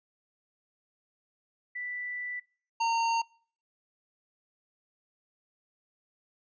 sine / square tone pair in turn, 1975.5 / 918.4 Hz, B6 / A#5, 0 / -26 cents, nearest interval octave + minor second, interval 1326 cents, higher first, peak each -34 / -26 dBFS, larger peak second, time 1.75-2.4 / 2.8-3.22 s, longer first, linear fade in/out 10 ms, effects noise-tail reverb RT60 0.5 s tail -25 dB re dry + resampled to 16000 Hz

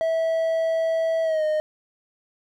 triangle tone with pitch glide, 652 to 615.8 Hz, E5 to D#5, -19 to -18 cents, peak -18 dBFS, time 0.01-1.6 s, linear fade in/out 0 ms, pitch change -99 cents, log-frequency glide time 1.23-1.44 s, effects none

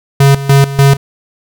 square tone with tremolo, 138.59 Hz, C#3, in tune, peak -4 dBFS, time 0.2-0.97 s, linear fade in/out 5 ms, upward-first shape square, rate 3.4 Hz, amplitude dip 80%, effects none

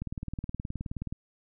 click train, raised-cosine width 5 ms, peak -22 dBFS, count 22, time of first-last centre 0.02-1.125 s, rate 19 Hz, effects none

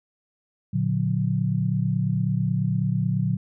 sine chord, Bb augmented, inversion none, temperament just, 116.54 / 145.68 / 182.1 Hz, Bb2 / D3 / F#3, 0 / -14 / -27 cents, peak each -25 dBFS, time 0.73-3.37 s, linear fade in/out 10 ms, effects none

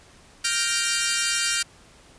10% pulse chord, G minor seventh, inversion third, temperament equal, 1396.9 / 1568 / 1864.7 / 2349 Hz, F6 / G6 / Bb6 / D7, 0 / 0 / 0 / 0 cents, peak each -18 / -19 / -19 / -18 dBFS, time 0.44-1.63 s, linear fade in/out 10 ms, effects pink hiss -52 dBFS RMS until 2.18 s + resampled to 22050 Hz

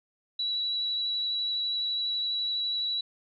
sine tone with vibrato, 3921 Hz, B7, 13 cents flat, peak -27 dBFS, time 0.39-3.01 s, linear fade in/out 5 ms, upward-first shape sine, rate 12 Hz, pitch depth 10 cents each way, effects none

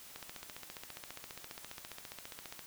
click train, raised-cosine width 0.2 ms, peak -27 dBFS, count 37, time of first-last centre 0.16-2.592 s, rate 14.8 Hz, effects white hiss -53 dBFS RMS until 2.66 s

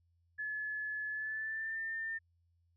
sine tone with pitch glide, 1714 to 1801.3 Hz, A6 to A6, -46 to +40 cents, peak -36 dBFS, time 0.38-2.19 s, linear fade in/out 20 ms, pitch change +86 cents, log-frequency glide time 1.1-1.81 s, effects added 85 Hz sine -70 dBFS peak until 2.76 s

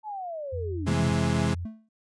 sine linear sweep, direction down, 879 to 60.9 Hz, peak -32 dBFS, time 0.03-1.16 s, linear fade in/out 50 ms
sine tone, 87 Hz, F2, 6 cents flat, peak -30 dBFS, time 0.52-1.66 s, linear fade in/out 20 ms
35% pulse chord, C augmented, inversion none, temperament equal, 130.81 / 164.81 / 207.7 Hz, C3 / E3 / G#3, 0 / 0 / 0 cents, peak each -26 dBFS, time 0.86-1.55 s, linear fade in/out 20 ms
triangle tone with exponential decay, 220 Hz, A3, in tune, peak -28 dBFS, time 1.65-1.89 s, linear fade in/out 5 ms, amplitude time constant 52 ms
effects resampled to 22050 Hz

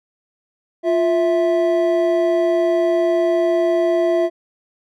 triangle tone pair together, 349.2 / 657.6 Hz, F4 / E5, 0 / -4 cents, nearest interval major seventh, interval 1096 cents, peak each -15 dBFS, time 0.83-4.3 s, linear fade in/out 50 ms, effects none

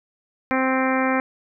harmonic tone, 261.6 Hz, C4, in tune, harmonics 1 / 2 / 3 / 4 / 5 / 6 / 7 / 8 / 9, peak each -22 / -25 / -27 / -28 / -29 / -30 / -30 / -31 / -32 dBFS, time 0.51-1.2 s, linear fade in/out 0 ms, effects none

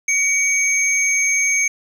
sine tone pair together, 2261 / 6395 Hz, C#7 / G8, +34 / +34 cents, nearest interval octave + tritone, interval 1800 cents, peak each -16 / -17 dBFS, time 0.08-1.68 s, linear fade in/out 5 ms, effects tanh soft clip ceiling -9 dBFS + 7-bit

